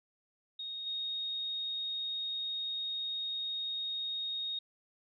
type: tone with level steps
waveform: sine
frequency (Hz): 3729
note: A#7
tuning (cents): 0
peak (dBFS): -38 / -34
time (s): 0.59-4.59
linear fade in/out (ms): 5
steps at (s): 0.86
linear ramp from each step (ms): 10
effects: none